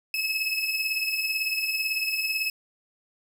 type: beating tone pair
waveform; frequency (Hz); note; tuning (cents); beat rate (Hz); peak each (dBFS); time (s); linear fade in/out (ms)
30% pulse; 2571 / 2589; E7 / E7; -44 / -32; 18; -28 / -24; 0.14-2.5; 2
effects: none